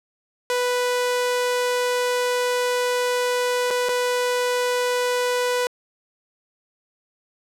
sawtooth tone with dropouts, 493.9 Hz, B4, in tune, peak -16 dBFS, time 0.5-5.67 s, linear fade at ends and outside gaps 1 ms, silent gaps 3.705-3.709 / 3.887-3.891 s, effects low-pass 12000 Hz 12 dB/octave

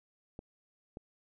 clicks, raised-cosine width 2 ms, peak -30 dBFS, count 2, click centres 0.391 / 0.971 s, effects none

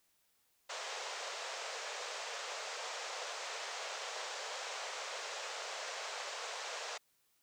pink band-pass noise, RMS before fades -43 dBFS, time 0.69-6.98 s, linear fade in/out 10 ms, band 470 to 7500 Hz, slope 48 dB/octave, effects white hiss -75 dBFS RMS until 7.42 s

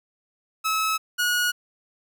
sawtooth tone pair in turn, 1294 / 1452.5 Hz, E6 / F#6, -32 / -32 cents, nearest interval major second, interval 200 cents, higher second, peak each -18 / -17 dBFS, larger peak second, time 0.64-0.98 / 1.18-1.52 s, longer neither, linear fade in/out 20 ms, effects none

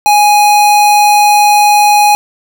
square tone, 830.6 Hz, G#5, in tune, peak -5 dBFS, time 0.06-2.15 s, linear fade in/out 0 ms, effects none

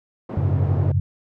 pink band-pass noise, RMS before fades -31 dBFS, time 0.29-0.92 s, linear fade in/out 5 ms, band 180 to 580 Hz, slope 12 dB/octave
sine chord, F# suspended second, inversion none, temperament just, 92.5 / 104.06 / 138.75 Hz, F#2 / G#2 / C#3, 0 / +4 / +2 cents, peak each -20 / -23 / -22 dBFS, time 0.37-1 s, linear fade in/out 5 ms
effects none

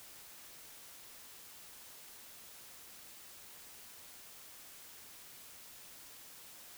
silence, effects white hiss -54 dBFS RMS until 6.77 s

